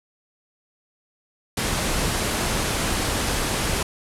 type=low-pass noise; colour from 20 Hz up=pink; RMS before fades=-24 dBFS; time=1.57-3.83 s; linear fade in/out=5 ms; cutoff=12000 Hz; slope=48 dB/octave; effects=none